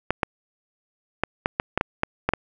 clicks, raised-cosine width 0.5 ms, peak -5 dBFS, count 10, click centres 0.106 / 0.232 / 1.236 / 1.459 / 1.599 / 1.776 / 1.811 / 2.034 / 2.29 / 2.336 s, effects none

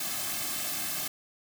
white noise with comb filter, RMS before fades -33 dBFS, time 0-1.08 s, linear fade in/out 5 ms, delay 2.1 ms, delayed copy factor -0.8, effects none

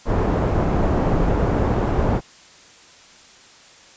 pink low-pass noise, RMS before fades -19 dBFS, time 0.05-2.21 s, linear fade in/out 50 ms, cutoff 830 Hz, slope 12 dB/octave, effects white hiss -47 dBFS RMS until 3.96 s + resampled to 16000 Hz

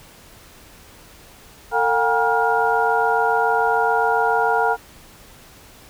sine tone cluster, 452.1 / 718 / 805 / 953 / 1412 Hz, A4 / F5 / G5 / A#5 / F6, +47 / +48 / +46 / +38 / +19 cents, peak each -22 dBFS, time 1.71-4.77 s, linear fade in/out 50 ms, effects pink hiss -46 dBFS RMS until 5.89 s

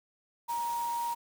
sine tone in noise, 942 Hz, A#5, 18 cents sharp, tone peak -30 dBFS, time 0.48-1.15 s, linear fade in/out 20 ms, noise white, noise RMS -45 dBFS, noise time 0.48-1.15 s, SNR +12 dB, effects none

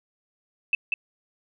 sine tone with echo, 2637 Hz, E7, in tune, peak -18 dBFS, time 0.73-0.75 s, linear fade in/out 2 ms, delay 190 ms, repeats 1, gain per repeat -3 dB, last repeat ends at 0.94 s, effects none

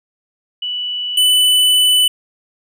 sine / square tone pair in turn, 2960 / 2991 Hz, F#7 / F#7, 0 / +18 cents, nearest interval unison, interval 18 cents, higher second, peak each -19 / -10 dBFS, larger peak second, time 0.62-1.17 / 1.17-2.08 s, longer second, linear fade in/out 5 ms, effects none

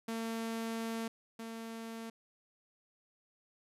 sawtooth tone pair in turn, 226.8 / 226.8 Hz, A#3 / A#3, -47 / -47 cents, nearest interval unison, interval 0 cents, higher neither, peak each -32 / -38 dBFS, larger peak first, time 0.08-1.08 / 1.39-2.1 s, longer first, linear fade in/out 5 ms, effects resampled to 32000 Hz

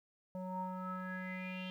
square tone with low-pass filter sweep, 185 Hz, F#3, in tune, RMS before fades -42 dBFS, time 0.35-1.7 s, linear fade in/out 0 ms, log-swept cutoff 710 to 3100 Hz, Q 8.6, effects 12-bit

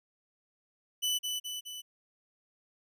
sawtooth tone with echo, 2986 Hz, F#7, 15 cents sharp, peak -25 dBFS, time 1.02-1.19 s, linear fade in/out 20 ms, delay 210 ms, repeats 3, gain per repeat -4 dB, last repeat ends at 1.82 s, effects none

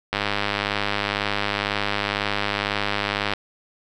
click train, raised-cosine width 0.3 ms, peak -6 dBFS, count 328, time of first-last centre 0.13-3.336 s, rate 102 Hz, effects none

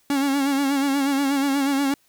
45% pulse tone with vibrato, 277.2 Hz, C#4, in tune, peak -19 dBFS, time 0.1-1.94 s, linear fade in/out 2 ms, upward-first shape sine, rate 8.3 Hz, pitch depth 53 cents each way, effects white hiss -62 dBFS RMS until 2.08 s

